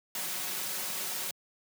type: noise with comb filter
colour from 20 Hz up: white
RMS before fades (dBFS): -35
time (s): 0.15-1.31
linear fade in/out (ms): 2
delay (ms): 5.4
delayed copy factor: +0.7
effects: high-pass 150 Hz 12 dB/octave